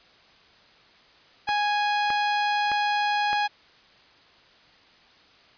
sawtooth tone, 829 Hz, G#5, 3 cents flat, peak -18 dBFS, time 1.47-3.48 s, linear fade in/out 20 ms
click train, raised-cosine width 0.5 ms, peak -18 dBFS, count 4, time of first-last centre 1.49-3.33 s, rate 1.63 Hz
effects white hiss -55 dBFS RMS until 5.57 s + resampled to 11025 Hz

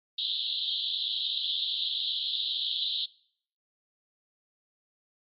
pink band-pass noise, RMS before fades -31 dBFS, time 0.18-3.06 s, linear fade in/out 5 ms, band 3200 to 4100 Hz, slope 96 dB/octave, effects noise-tail reverb RT60 0.6 s tail -22 dB re dry + MP3 32 kbps

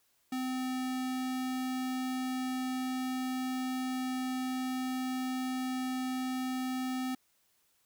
square tone, 257.1 Hz, C4, 30 cents flat, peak -33 dBFS, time 0.32-7.15 s, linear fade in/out 5 ms, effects white hiss -72 dBFS RMS until 7.85 s

